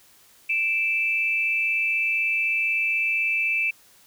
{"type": "tone pair together", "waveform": "sine", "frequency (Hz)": [2349, 2633], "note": ["D7", "E7"], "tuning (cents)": [0, -3], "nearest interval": "major second", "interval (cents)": 197, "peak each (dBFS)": [-24, -23], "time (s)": [0.49, 3.71], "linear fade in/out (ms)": 10, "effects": ["white hiss -55 dBFS RMS until 4.06 s"]}